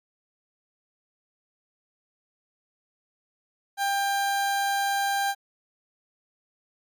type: tone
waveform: 30% pulse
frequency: 795 Hz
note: G5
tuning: 24 cents sharp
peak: -21 dBFS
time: 3.77-5.35 s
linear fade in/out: 50 ms
effects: AAC 64 kbps